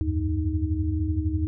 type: tone cluster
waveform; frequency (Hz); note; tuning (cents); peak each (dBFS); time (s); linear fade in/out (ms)
sine; 76.6 / 89.3 / 100.4 / 311.5; D#2 / F2 / G2 / D#4; -27 / +39 / +42 / +2; -26 / -28 / -31 / -29; 0.01-1.47; 0
effects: none